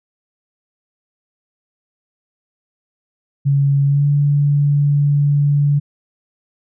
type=tone with pitch glide; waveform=sine; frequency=140 to 144.1 Hz; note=C#3 to D3; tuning=+18 to -33 cents; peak=-11 dBFS; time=3.45-5.8 s; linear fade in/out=20 ms; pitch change=+49 cents; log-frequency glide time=3.85-4.06 s; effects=none